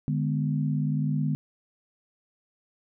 sine chord, G# diminished, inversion second, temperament just, 149.51 / 207.7 / 249.2 Hz, D3 / G#3 / B3, +31 / 0 / +16 cents, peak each -25 / -31 / -31 dBFS, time 0.08-1.35 s, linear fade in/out 0 ms, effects none

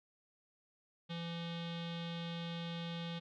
square tone with low-pass filter, 169 Hz, E3, 43 cents sharp, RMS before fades -42 dBFS, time 1.09-3.2 s, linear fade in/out 20 ms, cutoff 3500 Hz, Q 5.8, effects none

